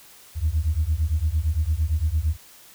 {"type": "beating tone pair", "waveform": "sine", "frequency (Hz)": [73.9, 82.7], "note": ["D2", "E2"], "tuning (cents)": [11, 6], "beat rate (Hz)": 8.8, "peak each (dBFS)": -22, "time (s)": [0.35, 2.37], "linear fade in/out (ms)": 50, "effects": ["tanh soft clip ceiling -13 dBFS", "white hiss -49 dBFS RMS until 2.74 s"]}